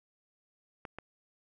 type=clicks; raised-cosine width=0.5 ms; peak=-26 dBFS; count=2; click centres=0.852 / 0.986 s; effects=none